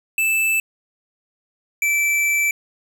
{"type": "tone pair in turn", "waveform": "square", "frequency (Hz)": [2637, 2325], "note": ["E7", "D7"], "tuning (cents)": [0, -18], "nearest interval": "major second", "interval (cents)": 218, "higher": "first", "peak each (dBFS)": -17, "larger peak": "neither", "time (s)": [[0.18, 0.6], [1.82, 2.51]], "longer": "second", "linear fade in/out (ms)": 2, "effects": []}